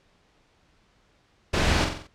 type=noise with echo; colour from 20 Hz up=pink; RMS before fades=-23 dBFS; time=1.53-1.85 s; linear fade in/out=10 ms; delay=45 ms; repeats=5; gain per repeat=-5 dB; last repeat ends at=2.075 s; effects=pink hiss -63 dBFS RMS until 2.14 s + low-pass 5000 Hz 12 dB/octave